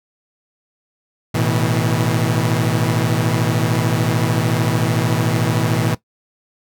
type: chord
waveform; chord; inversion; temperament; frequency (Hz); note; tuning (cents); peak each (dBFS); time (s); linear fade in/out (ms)
sawtooth; A suspended second; none; equal with one note detuned; 110 / 123.47 / 160.96; A2 / B2 / E3; 0 / 0 / -41; -16; 1.34-5.95; 10
effects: noise-tail reverb RT60 0.1 s tail -17 dB re dry